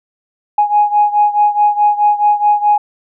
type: beating tone pair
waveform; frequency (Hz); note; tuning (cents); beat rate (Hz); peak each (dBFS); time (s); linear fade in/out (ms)
sine; 830.6 / 835.3; G#5 / G#5; 0 / +10; 4.7; -10 / -13; 0.58-2.78; 5
effects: tanh soft clip ceiling -1 dBFS